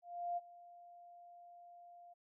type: tone with ADSR envelope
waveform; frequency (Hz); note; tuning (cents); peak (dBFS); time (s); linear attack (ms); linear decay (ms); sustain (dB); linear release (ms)
sine; 698.5; F5; 0; -35; 0.02-2.14; 350; 29; -20; 14
effects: none